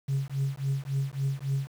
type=tone with tremolo; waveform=sine; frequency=137 Hz; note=C#3; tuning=20 cents flat; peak=-21 dBFS; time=0.08-1.69 s; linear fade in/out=10 ms; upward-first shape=triangle; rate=3.6 Hz; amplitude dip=100%; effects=tanh soft clip ceiling -22 dBFS + 8-bit